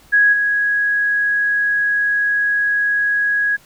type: tone with level steps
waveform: sine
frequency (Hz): 1661.2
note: G#6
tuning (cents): 0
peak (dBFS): -9 / -14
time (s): 0.12-3.57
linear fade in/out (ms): 20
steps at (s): 0.32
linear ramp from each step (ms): 20
effects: pink hiss -49 dBFS RMS until 3.65 s